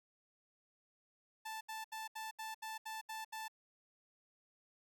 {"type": "tone bursts", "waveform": "sawtooth", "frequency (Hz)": 880, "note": "A5", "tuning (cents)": 0, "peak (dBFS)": -39, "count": 9, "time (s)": [1.45, 3.482], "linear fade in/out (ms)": 10, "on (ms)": 160, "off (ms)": 74, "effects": ["13-bit"]}